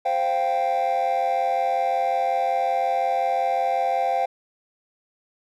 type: chord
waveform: triangle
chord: C suspended fourth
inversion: none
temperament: equal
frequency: 523.3 / 698.5 / 784 Hz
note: C5 / F5 / G5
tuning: 0 / 0 / 0 cents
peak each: -24 / -21 / -20 dBFS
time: 0.05-4.26 s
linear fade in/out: 10 ms
effects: tanh soft clip ceiling -14 dBFS